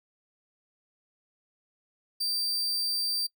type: tone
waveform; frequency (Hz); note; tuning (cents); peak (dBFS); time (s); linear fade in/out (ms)
40% pulse; 4679; D8; -7; -26; 2.2-3.27; 10
effects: noise-tail reverb RT60 0.1 s tail -25 dB re dry